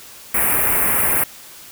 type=band-stop noise; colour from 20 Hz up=white; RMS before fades=-17 dBFS; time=0.34-1.24 s; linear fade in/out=5 ms; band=2500 to 9300 Hz; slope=48 dB/octave; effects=white hiss -40 dBFS RMS until 1.71 s